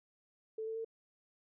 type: tone with pitch steps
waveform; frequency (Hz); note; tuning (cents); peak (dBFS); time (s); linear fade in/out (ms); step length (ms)
sine; 440 / 445.6 / 451.3; A4 / A4 / A4; 0 / +22 / +44; -37; 0.58-0.847; 5; 89
effects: none